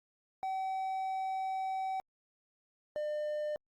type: tone pair in turn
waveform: triangle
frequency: 763 / 600.9 Hz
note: G5 / D5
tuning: -47 / +40 cents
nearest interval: major third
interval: 413 cents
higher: first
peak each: -31 / -31 dBFS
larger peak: neither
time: 0.43-2 / 2.96-3.56 s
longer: first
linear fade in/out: 0 ms
effects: Opus 48 kbps